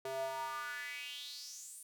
square tone with high-pass filter sweep, 133.1 Hz, C3, 30 cents sharp, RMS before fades -43 dBFS, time 0.05-1.83 s, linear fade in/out 2 ms, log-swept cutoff 500 to 9700 Hz, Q 5.5, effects none

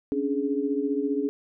sine tone cluster, 274.3 / 289.3 / 419.5 Hz, C#4 / D4 / G#4, -18 / -26 / +17 cents, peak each -28 dBFS, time 0.12-1.29 s, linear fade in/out 0 ms, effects none

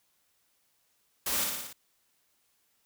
white noise with echo, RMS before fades -31 dBFS, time 1.26-1.44 s, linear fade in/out 5 ms, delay 58 ms, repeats 5, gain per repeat -3 dB, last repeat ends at 1.73 s, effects white hiss -72 dBFS RMS until 2.85 s

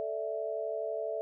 sine chord, A suspended fourth, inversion none, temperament equal, 440 / 587.3 / 659.3 Hz, A4 / D5 / E5, 0 / 0 / 0 cents, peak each -37 / -38 / -35 dBFS, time 0-1.21 s, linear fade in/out 0 ms, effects none

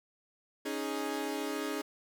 sawtooth chord, C# suspended second, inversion none, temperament equal, 277.2 / 311.1 / 415.3 Hz, C#4 / D#4 / G#4, 0 / 0 / 0 cents, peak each -34 dBFS, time 0.65-1.82 s, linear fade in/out 10 ms, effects none

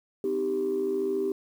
sine tone cluster, 256.9 / 310.8 / 391.7 Hz, C4 / D#4 / G4, -32 / -2 / -1 cents, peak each -34 / -33 / -25 dBFS, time 0.24-1.32 s, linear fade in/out 2 ms, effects tanh soft clip ceiling -19 dBFS + 9-bit

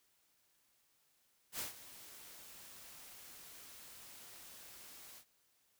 white noise with ADSR envelope, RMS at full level -40 dBFS, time 1.52-5.25 s, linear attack 76 ms, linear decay 130 ms, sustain -15 dB, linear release 82 ms, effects white hiss -75 dBFS RMS until 5.79 s

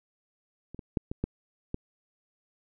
clicks, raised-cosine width 3 ms, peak -29 / -27 / -13 / -20 / -15 / -18 dBFS, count 6, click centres 0.746 / 0.792 / 0.972 / 1.115 / 1.24 / 1.744 s, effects none

